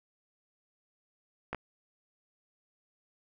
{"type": "clicks", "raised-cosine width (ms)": 0.5, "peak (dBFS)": -20, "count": 2, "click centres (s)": [1.53, 1.547], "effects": []}